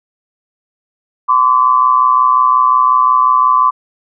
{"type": "tone pair together", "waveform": "sine", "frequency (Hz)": [1025.4, 1151], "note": ["C6", "D6"], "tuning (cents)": [-35, -35], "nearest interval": "major second", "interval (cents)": 200, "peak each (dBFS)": -10, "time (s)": [1.28, 3.71], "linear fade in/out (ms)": 20, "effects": []}